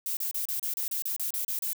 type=noise bursts; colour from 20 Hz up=violet; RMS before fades=-31 dBFS; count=12; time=0.06-1.732 s; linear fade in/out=2 ms; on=110 ms; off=32 ms; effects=none